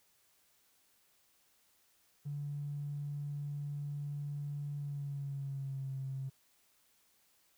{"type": "tone with pitch glide", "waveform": "triangle", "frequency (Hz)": [144.6, 134.14], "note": ["D3", "C3"], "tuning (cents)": [-27, 43], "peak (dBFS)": -33, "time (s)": [2.25, 6.3], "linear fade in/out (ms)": 20, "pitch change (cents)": -130, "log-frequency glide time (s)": [4.74, 5.93], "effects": ["tanh soft clip ceiling -35 dBFS", "white hiss -71 dBFS RMS until 7.57 s"]}